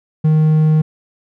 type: tone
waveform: triangle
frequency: 155.56 Hz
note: D#3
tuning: in tune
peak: -7 dBFS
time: 0.24-0.82 s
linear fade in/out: 10 ms
effects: none